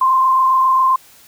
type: tone with frequency modulation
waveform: sine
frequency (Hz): 1046.5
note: C6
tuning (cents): 0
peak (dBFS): -10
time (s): 0.01-0.96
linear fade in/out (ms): 5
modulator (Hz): 27.4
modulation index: 0.69
effects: white hiss -46 dBFS RMS until 1.27 s